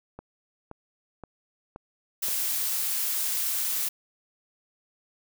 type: click train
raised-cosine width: 1 ms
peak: -26 dBFS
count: 5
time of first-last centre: 0.19-2.284 s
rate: 1.91 Hz
type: noise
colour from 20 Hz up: blue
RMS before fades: -28 dBFS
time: 2.22-3.89 s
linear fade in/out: 10 ms
effects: none